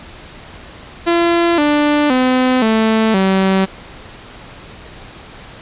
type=tone with pitch steps; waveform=sawtooth; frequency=340.9 / 295.1 / 255.4 / 221 / 191.32 Hz; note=F4 / D4 / C4 / A3 / G3; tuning=-42 / +8 / -42 / +8 / -42 cents; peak=-7 dBFS; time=1.06-3.66 s; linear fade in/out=20 ms; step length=520 ms; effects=pink hiss -36 dBFS RMS until 5.61 s + resampled to 8000 Hz